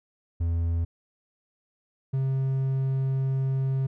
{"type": "tone pair in turn", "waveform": "triangle", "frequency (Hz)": [84, 133.64], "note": ["E2", "C3"], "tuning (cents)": [33, 37], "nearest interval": "minor sixth", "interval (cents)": 804, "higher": "second", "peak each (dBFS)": -21, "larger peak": "neither", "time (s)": [[0.4, 0.85], [2.13, 3.87]], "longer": "second", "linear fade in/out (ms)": 10, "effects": []}